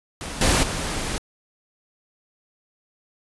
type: noise with level steps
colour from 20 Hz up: pink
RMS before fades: -32 / -18 / -27 dBFS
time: 0.21-1.18 s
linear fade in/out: 0 ms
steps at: 0.41 / 0.63 s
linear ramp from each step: 2 ms
effects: resampled to 24000 Hz